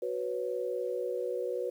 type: chord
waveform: sine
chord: F# suspended fourth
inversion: none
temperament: equal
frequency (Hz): 370 / 493.9 / 554.4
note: F#4 / B4 / C#5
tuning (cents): 0 / 0 / 0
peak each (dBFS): -36 / -33 / -38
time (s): 0.02-1.7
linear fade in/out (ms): 5
effects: 10-bit